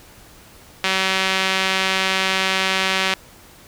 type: tone with band-pass filter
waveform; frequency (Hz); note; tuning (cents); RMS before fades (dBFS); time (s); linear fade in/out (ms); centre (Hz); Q
sawtooth; 190; F#3; +46; -20; 0.84-3.14; 2; 2800; 1.2
effects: pink hiss -46 dBFS RMS until 3.67 s